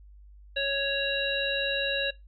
harmonic tone, 554.4 Hz, C#5, in tune, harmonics 1 / 3 / 5 / 7, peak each -31 / -31 / -31 / -31 dBFS, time 0.56-2.11 s, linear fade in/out 10 ms, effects noise-tail reverb RT60 0.2 s tail -20 dB re dry + added 50 Hz sine -48 dBFS peak until 2.27 s

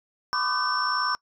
sine tone cluster, 1010 / 1150 / 1211 / 1524 / 5430 Hz, B5 / D6 / D#6 / G6 / F8, +39 / -37 / -47 / -49 / -50 cents, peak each -29 dBFS, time 0.33-1.15 s, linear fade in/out 0 ms, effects noise-tail reverb RT60 0.1 s tail -24 dB re dry + tanh soft clip ceiling -13 dBFS

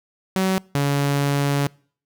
sawtooth tone pair in turn, 189.1 / 141.66 Hz, F#3 / C#3, +38 / +38 cents, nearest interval perfect fourth, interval 500 cents, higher first, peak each -14 dBFS, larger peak neither, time 0.36-0.58 / 0.75-1.67 s, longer second, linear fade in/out 0 ms, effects noise-tail reverb RT60 0.5 s tail -26 dB re dry

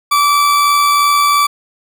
40% pulse tone with amplitude modulation, 1158 Hz, D6, 25 cents flat, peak -7 dBFS, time 0.11-1.47 s, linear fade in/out 10 ms, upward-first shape sine, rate 82.8 Hz, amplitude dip 25%, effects none

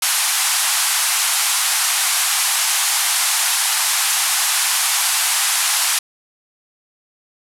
white band-pass noise, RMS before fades -18 dBFS, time 0.02-5.99 s, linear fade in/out 5 ms, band 740 to 12000 Hz, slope 48 dB/octave, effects none

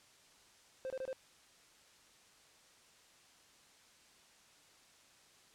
triangle tone bursts, 523.3 Hz, C5, in tune, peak -36 dBFS, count 4, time 0.85-1.129 s, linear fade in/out 0 ms, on 51 ms, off 25 ms, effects white hiss -64 dBFS RMS until 5.54 s + low-pass 8000 Hz 12 dB/octave

